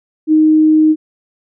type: tone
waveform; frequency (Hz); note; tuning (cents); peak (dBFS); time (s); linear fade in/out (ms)
sine; 311.1; D#4; 0; -6; 0.27-0.96; 50
effects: none